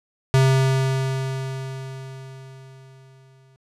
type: tone with exponential decay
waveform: square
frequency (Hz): 132.9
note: C3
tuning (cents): +27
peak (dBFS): -13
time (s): 0.34-3.56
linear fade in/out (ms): 0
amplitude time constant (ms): 700
effects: low-pass 9000 Hz 12 dB/octave